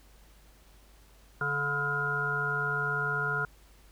harmonic tone with a mistuned harmonic, 144.2 Hz, D3, 31 cents flat, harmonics 1 / 3 / 5 / 7 / 9 / 10, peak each -36 / -38 / -41 / -39 / -38 / -29 dBFS, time 1.41-3.45 s, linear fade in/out 2 ms, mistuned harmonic 10, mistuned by -29 cents, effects added 50 Hz sine -56 dBFS peak until 3.91 s + pink hiss -61 dBFS RMS until 3.91 s

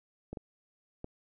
clicks, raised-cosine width 2 ms, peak -26 dBFS, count 3, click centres 0.33 / 0.372 / 1.044 s, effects none

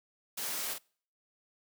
white noise with echo, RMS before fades -37 dBFS, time 0.37-0.74 s, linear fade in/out 10 ms, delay 45 ms, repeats 1, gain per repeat -5 dB, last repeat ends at 0.785 s, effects noise-tail reverb RT60 0.5 s tail -26 dB re dry + high-pass 200 Hz 12 dB/octave

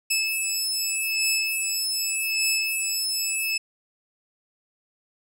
15% pulse beating tone pair, 2610 / 2610.84 Hz, E7 / E7, -18 / -17 cents, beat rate 0.84 Hz, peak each -19 dBFS, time 0.1-3.58 s, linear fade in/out 10 ms, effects none

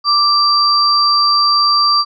sine tone pair together, 1174.7 / 4699 Hz, D6 / D8, 0 / 0 cents, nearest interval 2 octaves, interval 2400 cents, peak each -12 dBFS, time 0.04-2.05 s, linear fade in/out 50 ms, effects none

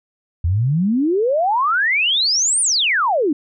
sine exponential two-way sweep, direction up then down, 79.1 to 9510 to 271.4 Hz, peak -14 dBFS, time 0.44-3.33 s, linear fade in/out 5 ms, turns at 2.61 s, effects none

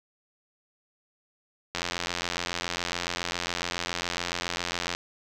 click train, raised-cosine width 0.2 ms, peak -11 dBFS, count 280, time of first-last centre 1.75-4.95 s, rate 87.2 Hz, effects none

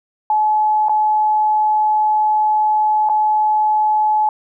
sine tone with dropouts, 855 Hz, A5, 50 cents flat, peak -12 dBFS, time 0.3-4.29 s, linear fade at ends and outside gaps 2 ms, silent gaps 0.885-0.894 / 3.09-3.097 s, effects none

